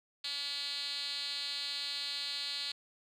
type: tone with band-pass filter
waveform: 5% pulse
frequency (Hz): 284.7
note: C#4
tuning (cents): +46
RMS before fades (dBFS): -38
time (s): 0.24-2.72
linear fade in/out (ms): 5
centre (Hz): 4300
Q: 6.8
effects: none